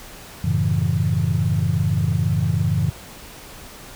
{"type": "chord", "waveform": "sine", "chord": "F# minor seventh", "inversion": "none", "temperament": "equal", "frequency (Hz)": [92.5, 110, 138.59, 164.81], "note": ["F#2", "A2", "C#3", "E3"], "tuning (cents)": [0, 0, 0, 0], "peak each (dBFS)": -22, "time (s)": [0.44, 2.9], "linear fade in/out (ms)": 5, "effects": ["tanh soft clip ceiling -8 dBFS", "pink hiss -40 dBFS RMS until 3.95 s"]}